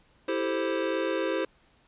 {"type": "chord", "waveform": "square", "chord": "A minor seventh", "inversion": "second", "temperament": "equal", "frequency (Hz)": [329.6, 392, 440, 523.3], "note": ["E4", "G4", "A4", "C5"], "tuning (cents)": [0, 0, 0, 0], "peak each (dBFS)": [-32, -33, -36, -31], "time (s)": [0.28, 1.45], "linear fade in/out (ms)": 5, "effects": ["pink hiss -63 dBFS RMS until 1.87 s", "resampled to 8000 Hz"]}